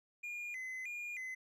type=tone with vibrato; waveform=triangle; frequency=2222 Hz; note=C#7; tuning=4 cents sharp; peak=-39 dBFS; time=0.23-1.35 s; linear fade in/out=10 ms; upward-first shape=square; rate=1.6 Hz; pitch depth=150 cents each way; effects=none